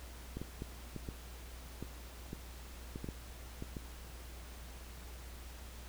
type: clicks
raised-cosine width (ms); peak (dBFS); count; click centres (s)
3; -28; 12; 0.37 / 0.416 / 0.621 / 0.963 / 1.088 / 1.826 / 2.331 / 2.959 / 3.044 / 3.088 / 3.624 / 3.768
effects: added 60 Hz sine -48 dBFS peak until 5.88 s + pink hiss -54 dBFS RMS until 5.88 s